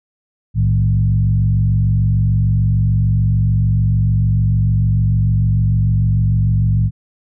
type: tone with frequency modulation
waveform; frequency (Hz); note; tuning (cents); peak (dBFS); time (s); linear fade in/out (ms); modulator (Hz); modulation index
sine; 110; A2; 0; -11; 0.54-6.91; 50; 46.7; 0.98
effects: none